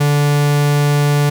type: tone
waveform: 45% pulse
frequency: 145.5 Hz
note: D3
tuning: 16 cents flat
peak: -11 dBFS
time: 0-1.3 s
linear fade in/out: 10 ms
effects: none